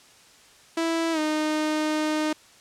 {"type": "tone with pitch glide", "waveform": "sawtooth", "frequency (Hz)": [329.6, 307.5], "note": ["E4", "D#4"], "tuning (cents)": [0, -20], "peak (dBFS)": -19, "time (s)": [0.77, 2.33], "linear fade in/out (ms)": 5, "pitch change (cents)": -120, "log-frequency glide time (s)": [1.12, 1.19], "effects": ["white hiss -53 dBFS RMS until 2.6 s", "low-pass 8000 Hz 12 dB/octave"]}